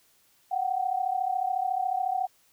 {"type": "tone pair together", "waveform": "sine", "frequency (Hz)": [733, 767], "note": ["F#5", "G5"], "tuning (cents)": [-16, -38], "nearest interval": "minor second", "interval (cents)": 78, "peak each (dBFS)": -28, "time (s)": [0.51, 2.27], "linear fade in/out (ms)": 10, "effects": ["white hiss -64 dBFS RMS until 2.52 s"]}